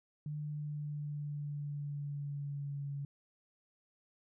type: tone with pitch glide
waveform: sine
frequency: 149.6 to 141.2 Hz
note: D3 to C#3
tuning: +32 to +32 cents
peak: -37 dBFS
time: 0.26-3.05 s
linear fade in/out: 2 ms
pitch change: -100 cents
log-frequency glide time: 0.36-2.9 s
effects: none